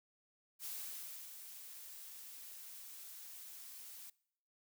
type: noise with ADSR envelope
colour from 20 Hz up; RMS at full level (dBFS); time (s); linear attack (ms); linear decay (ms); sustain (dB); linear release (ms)
blue; -44; 0.59-4.1; 63; 640; -8; 5
effects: noise-tail reverb RT60 0.7 s tail -23 dB re dry